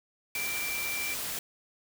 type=tone in noise; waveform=sine; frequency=2349 Hz; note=D7; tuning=in tune; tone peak=-33 dBFS; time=0.35-1.14 s; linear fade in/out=2 ms; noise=white; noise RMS=-35 dBFS; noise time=0.35-1.39 s; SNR=-1 dB; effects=none